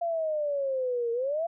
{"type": "exponential two-way sweep", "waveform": "sine", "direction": "down then up", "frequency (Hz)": [691, 460, 691], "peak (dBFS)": -26, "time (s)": [0.01, 1.47], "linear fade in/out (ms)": 10, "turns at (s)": 1.12, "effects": []}